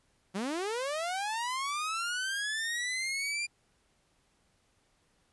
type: linear sweep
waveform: sawtooth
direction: up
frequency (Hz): 177.7 to 2405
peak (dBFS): -28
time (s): 0.34-3.47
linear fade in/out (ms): 20
effects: pink hiss -71 dBFS RMS until 5.32 s + resampled to 24000 Hz